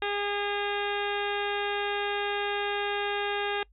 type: harmonic tone with a mistuned harmonic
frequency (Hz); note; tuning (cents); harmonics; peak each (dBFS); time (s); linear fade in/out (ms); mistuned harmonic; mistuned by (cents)
407.9; G#4; -31; 1 / 2 / 3 / 4 / 5 / 6 / 7 / 8 / 9; -32 / -33 / -39 / -35 / -39 / -39 / -39 / -42 / -41; 0.02-3.63; 2; 7; -44
effects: noise-tail reverb RT60 0.1 s tail -24 dB re dry + added 50 Hz sine -57 dBFS peak until 3.72 s